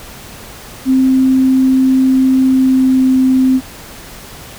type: tone with pitch glide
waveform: sine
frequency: 261.9 to 260.1 Hz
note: C4 to C4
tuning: +2 to -10 cents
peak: -7 dBFS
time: 0.85-3.61 s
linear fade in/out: 50 ms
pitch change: -12 cents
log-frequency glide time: 2.48-3.05 s
effects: pink hiss -33 dBFS RMS until 4.58 s